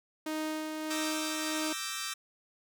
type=tone with tremolo; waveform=sawtooth; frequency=311.1 Hz; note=D#4; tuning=in tune; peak=-28 dBFS; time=0.26-1.73 s; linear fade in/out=5 ms; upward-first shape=sine; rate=1.6 Hz; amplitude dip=35%
type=chord; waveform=10% pulse; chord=E half-diminished seventh; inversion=third; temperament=equal; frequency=1174.7 / 1318.5 / 1568 / 1864.7 Hz; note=D6 / E6 / G6 / Bb6; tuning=0 / 0 / 0 / 0 cents; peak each=-32 dBFS; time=0.9-2.14 s; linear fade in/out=10 ms
effects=none